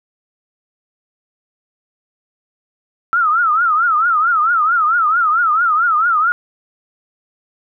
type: tone with vibrato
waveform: sine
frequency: 1318.5 Hz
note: E6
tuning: in tune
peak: -11 dBFS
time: 3.13-6.32 s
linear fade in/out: 0 ms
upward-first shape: triangle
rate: 4.5 Hz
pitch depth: 180 cents each way
effects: none